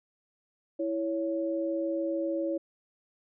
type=tone pair together; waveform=sine; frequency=329.6 / 557.4 Hz; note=E4 / C#5; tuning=0 / +9 cents; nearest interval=major sixth; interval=909 cents; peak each=-30 / -31 dBFS; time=0.79-2.58 s; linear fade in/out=10 ms; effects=none